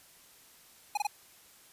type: tone bursts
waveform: square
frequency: 830.6 Hz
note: G#5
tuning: in tune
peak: -28 dBFS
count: 3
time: 0.95-1.07 s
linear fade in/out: 5 ms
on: 24 ms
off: 24 ms
effects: white hiss -58 dBFS RMS until 1.72 s + resampled to 32000 Hz